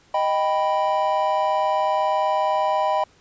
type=chord; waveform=triangle; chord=Eb augmented; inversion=none; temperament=equal; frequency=622.3 / 784 / 987.8 Hz; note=Eb5 / G5 / B5; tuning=0 / 0 / 0 cents; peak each=-21 dBFS; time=0.14-3.04 s; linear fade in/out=5 ms; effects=pink hiss -56 dBFS RMS until 3.2 s + resampled to 16000 Hz